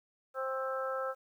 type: harmonic tone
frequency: 263.8 Hz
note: C4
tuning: 14 cents sharp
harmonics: 2 / 3 / 4 / 5 / 6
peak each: -35 / -45 / -46 / -37 / -46 dBFS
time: 0.34-1.15 s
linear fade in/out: 50 ms
effects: 11-bit